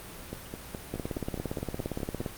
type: two click trains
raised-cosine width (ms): 2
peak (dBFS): -22 / -18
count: 10 / 24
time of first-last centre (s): 0.33-2.213 / 0.94-2.262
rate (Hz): 4.78 / 17.4
effects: pink hiss -44 dBFS RMS until 2.37 s + Opus 32 kbps

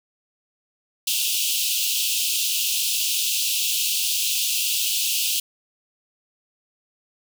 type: high-pass noise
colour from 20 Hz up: pink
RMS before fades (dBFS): -23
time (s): 1.07-5.4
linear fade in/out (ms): 5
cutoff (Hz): 2600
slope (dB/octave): 96
effects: none

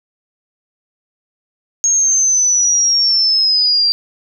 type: linear sweep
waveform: sine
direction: down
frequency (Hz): 6560 to 4699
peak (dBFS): -10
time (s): 1.84-3.92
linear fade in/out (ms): 0
effects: none

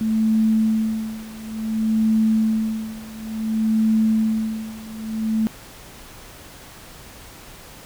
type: tone with tremolo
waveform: sine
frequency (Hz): 220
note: A3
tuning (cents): 0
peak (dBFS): -14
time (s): 0.01-5.47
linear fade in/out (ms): 0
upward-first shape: sine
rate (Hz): 0.57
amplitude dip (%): 90
effects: pink hiss -42 dBFS RMS until 7.85 s

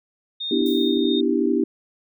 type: tone with tremolo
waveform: sine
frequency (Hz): 3673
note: A#7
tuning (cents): -26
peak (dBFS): -25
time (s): 0.4-1.21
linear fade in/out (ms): 10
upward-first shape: sine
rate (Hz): 2.9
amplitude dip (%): 40
type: chord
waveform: sine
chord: E minor seventh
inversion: second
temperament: equal with one note detuned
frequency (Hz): 246.9 / 296.6 / 329.6 / 392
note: B3 / D4 / E4 / G4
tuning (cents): 0 / +17 / 0 / 0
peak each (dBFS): -23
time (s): 0.51-1.64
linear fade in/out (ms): 5
type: clicks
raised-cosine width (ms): 2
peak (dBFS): -32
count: 3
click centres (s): 0.616 / 0.972 / 1.046
type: noise with exponential decay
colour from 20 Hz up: violet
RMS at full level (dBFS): -38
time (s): 0.66-1.17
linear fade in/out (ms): 1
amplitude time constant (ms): 110
effects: none

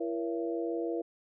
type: harmonic tone with a mistuned harmonic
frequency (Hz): 112.1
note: A2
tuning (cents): +33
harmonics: 3 / 4 / 5 / 6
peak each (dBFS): -33 / -35 / -42 / -40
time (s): 0-1.02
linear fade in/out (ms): 10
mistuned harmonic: 4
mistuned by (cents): +97
effects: none

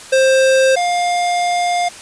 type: tone pair in turn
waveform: square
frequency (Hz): 528 / 705.9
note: C5 / F5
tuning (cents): +16 / +18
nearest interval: perfect fourth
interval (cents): 502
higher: second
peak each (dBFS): -10 / -15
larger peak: first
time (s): 0.12-0.76 / 0.76-1.89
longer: second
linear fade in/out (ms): 10
effects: white hiss -35 dBFS RMS until 2.01 s + resampled to 22050 Hz

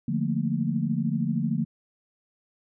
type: chord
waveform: sine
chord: Bb major seventh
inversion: first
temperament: equal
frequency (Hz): 146.83 / 174.61 / 220 / 233.1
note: D3 / F3 / A3 / Bb3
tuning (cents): 0 / 0 / 0 / 0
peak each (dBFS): -29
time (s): 0.08-1.65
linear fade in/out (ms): 5
effects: none

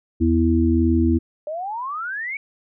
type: harmonic tone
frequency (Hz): 82.41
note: E2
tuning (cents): 0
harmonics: 1 / 3 / 4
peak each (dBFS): -19 / -19 / -19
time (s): 0.2-1.19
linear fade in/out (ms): 20
type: exponential sweep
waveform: sine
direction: up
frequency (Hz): 587.3 to 2290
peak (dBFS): -25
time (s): 1.47-2.37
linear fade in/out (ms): 2
effects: none

